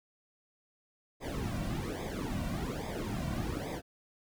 brown noise with flanger, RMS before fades -36 dBFS, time 1.2-3.82 s, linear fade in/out 50 ms, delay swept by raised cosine 0.69 to 2.39 ms, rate 1.2 Hz, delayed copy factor -0.9, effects none

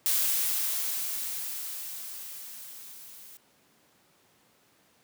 blue noise with level ramp, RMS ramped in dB -25 to -49 dBFS, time 0.06-3.37 s, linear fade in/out 0 ms, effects pink hiss -64 dBFS RMS until 5.03 s + high-pass 150 Hz 12 dB/octave

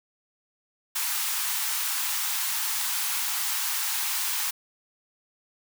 white high-pass noise, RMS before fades -28 dBFS, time 0.95-4.51 s, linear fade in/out 10 ms, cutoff 790 Hz, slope 96 dB/octave, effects none

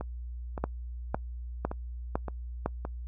two click trains, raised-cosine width 1 ms, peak -14 / -21 dBFS, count 5 / 6, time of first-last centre 0.64-2.66 / 0.01-2.851 s, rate 1.98 / 1.76 Hz, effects noise-tail reverb RT60 0.1 s tail -25 dB re dry + added 60 Hz sine -36 dBFS peak until 3.07 s

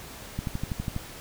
click train, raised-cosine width 5 ms, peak -17 dBFS, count 8, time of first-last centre 0.39-0.964 s, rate 12.2 Hz, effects pink hiss -43 dBFS RMS until 1.2 s

